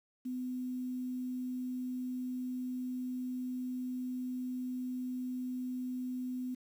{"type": "tone with quantisation", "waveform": "sine", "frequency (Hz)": 252.5, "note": "B3", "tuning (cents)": 39, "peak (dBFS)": -35, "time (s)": [0.25, 6.55], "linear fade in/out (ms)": 10, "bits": 10, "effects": []}